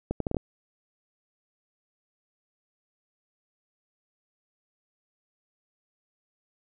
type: accelerating click train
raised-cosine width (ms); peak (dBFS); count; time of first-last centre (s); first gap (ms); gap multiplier
2; -14; 6; 0.11-0.368; 93; 0.7
effects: none